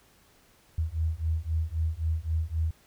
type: beating tone pair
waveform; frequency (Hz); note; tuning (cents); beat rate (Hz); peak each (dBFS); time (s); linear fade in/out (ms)
sine; 78.5 / 82.3; D#2 / E2; +16 / -2; 3.8; -29; 0.78-2.71; 5
effects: pink hiss -61 dBFS RMS until 2.86 s